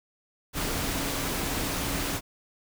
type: tone in noise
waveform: sine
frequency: 277.2 Hz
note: C#4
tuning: in tune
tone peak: -39 dBFS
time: 0.53-2.21 s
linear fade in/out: 50 ms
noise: pink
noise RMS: -30 dBFS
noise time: 0.53-2.21 s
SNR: -12 dB
effects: none